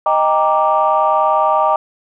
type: chord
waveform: sine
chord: Eb major seventh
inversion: none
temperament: equal with one note detuned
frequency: 622.3 / 792.6 / 932.3 / 1174.7 Hz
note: Eb5 / G5 / Bb5 / D6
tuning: 0 / +19 / 0 / 0 cents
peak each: -16 dBFS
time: 0.06-1.76 s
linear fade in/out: 2 ms
effects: tanh soft clip ceiling -2 dBFS